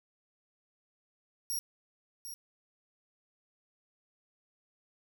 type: tone with echo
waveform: 5% pulse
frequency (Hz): 5610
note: F8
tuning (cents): +7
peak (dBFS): -27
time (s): 1.5-1.59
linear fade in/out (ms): 0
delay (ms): 750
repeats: 1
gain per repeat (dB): -9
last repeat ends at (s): 2.34
effects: none